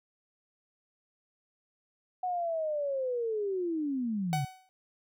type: linear sweep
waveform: sine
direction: down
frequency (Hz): 740 to 130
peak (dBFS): -29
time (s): 2.23-4.45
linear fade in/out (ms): 5
type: tone with exponential decay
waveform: 45% pulse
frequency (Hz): 750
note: F#5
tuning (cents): +23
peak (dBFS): -27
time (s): 4.33-4.69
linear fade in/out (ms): 0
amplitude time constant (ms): 77
effects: none